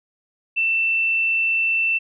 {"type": "tone", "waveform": "sine", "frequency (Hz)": 2675, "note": "E7", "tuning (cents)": 25, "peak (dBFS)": -17, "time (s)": [0.56, 1.99], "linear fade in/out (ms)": 20, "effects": []}